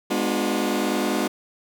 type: chord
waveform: sawtooth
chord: G# diminished seventh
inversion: none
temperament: just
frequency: 207.7 / 249.2 / 299 / 358.8 Hz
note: G#3 / B3 / D4 / F4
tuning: 0 / +16 / +31 / +47 cents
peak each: -23 dBFS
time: 0.1-1.28 s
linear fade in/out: 10 ms
effects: none